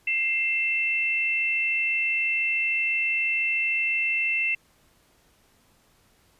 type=tone pair together; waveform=sine; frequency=2107 / 2674 Hz; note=C7 / E7; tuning=+12 / +24 cents; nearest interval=major third; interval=412 cents; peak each=-28 / -23 dBFS; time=0.07-4.55 s; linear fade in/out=5 ms; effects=pink hiss -62 dBFS RMS until 6.39 s + resampled to 32000 Hz